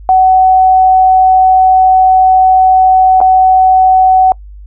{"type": "tone with dropouts", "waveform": "sine", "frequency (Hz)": 751, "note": "F#5", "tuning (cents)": 26, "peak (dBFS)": -3, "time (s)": [0.09, 4.32], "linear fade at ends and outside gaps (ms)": 1, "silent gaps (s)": [3.204, 3.213], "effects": ["noise-tail reverb RT60 0.1 s tail -26 dB re dry", "added 50 Hz sine -28 dBFS peak until 4.66 s"]}